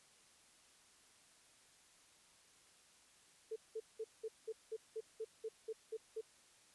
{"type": "tone bursts", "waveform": "sine", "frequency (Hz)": 442.6, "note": "A4", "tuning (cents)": 10, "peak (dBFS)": -40, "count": 12, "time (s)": [3.51, 6.212], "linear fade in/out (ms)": 10, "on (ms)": 51, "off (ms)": 190, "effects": ["white hiss -67 dBFS RMS until 6.74 s", "resampled to 24000 Hz"]}